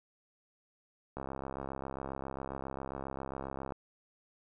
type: click train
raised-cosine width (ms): 1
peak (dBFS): -25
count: 173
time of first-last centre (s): 1.17-3.722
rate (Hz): 67.4
effects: none